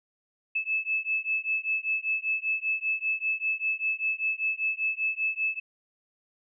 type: beating tone pair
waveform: sine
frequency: 2608 / 2613.1 Hz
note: E7 / E7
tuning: -19 / -16 cents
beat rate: 5.1 Hz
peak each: -29 / -29 dBFS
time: 0.55-5.6 s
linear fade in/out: 10 ms
effects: none